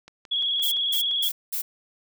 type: click train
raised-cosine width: 0.2 ms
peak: -27 dBFS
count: 7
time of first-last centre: 0.08-1.113 s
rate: 5.81 Hz
type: tone with vibrato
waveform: sine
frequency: 3322 Hz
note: G#7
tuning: in tune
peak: -22 dBFS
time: 0.31-1.29 s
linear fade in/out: 10 ms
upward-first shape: square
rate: 20 Hz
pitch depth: 34 cents each way
type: noise bursts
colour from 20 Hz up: violet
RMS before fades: -28 dBFS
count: 4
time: 0.62-1.62 s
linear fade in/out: 10 ms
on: 100 ms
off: 200 ms
effects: none